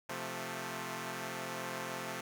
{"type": "chord", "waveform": "5% pulse", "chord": "F major", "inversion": "second", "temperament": "equal", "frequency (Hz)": [130.81, 174.61, 220], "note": ["C3", "F3", "A3"], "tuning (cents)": [0, 0, 0], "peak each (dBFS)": [-32, -32, -31], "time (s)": [0.09, 2.21], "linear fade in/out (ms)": 5, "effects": []}